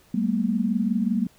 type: tone cluster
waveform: sine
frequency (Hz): 193.1 / 218.8 / 238.1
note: G3 / A3 / A#3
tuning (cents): -26 / -9 / +37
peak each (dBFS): -25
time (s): 0.14-1.27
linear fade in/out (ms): 5
effects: pink hiss -57 dBFS RMS until 1.38 s

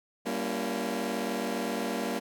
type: chord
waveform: 20% pulse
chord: G diminished seventh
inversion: none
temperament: just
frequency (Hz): 196 / 235.2 / 282.2 / 338.7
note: G3 / Bb3 / Db4 / Fb4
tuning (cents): 0 / +16 / +31 / +47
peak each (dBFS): -31 / -28 / -32 / -33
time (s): 0.25-2.2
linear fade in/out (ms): 20
effects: none

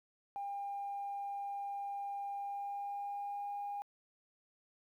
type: tone with pitch glide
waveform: sine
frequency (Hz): 802 to 811.8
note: G5 to G#5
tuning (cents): +39 to -40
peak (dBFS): -37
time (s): 0.36-3.82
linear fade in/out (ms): 0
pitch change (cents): +21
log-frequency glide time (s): 2.37-3.48
effects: tanh soft clip ceiling -34 dBFS + 12-bit

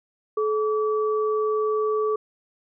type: tone pair together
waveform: sine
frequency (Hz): 430 / 1150.3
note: A4 / D6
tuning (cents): -40 / -36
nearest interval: octave + perfect fourth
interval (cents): 1704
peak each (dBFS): -21 / -28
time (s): 0.37-2.16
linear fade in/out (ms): 5
effects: none

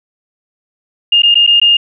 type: tone with dropouts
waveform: sine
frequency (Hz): 2828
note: F7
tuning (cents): +21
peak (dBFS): -5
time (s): 1.12-1.77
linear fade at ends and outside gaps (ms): 5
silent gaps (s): 1.221-1.233 / 1.344-1.354 / 1.466-1.474 / 1.6-1.615
effects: none

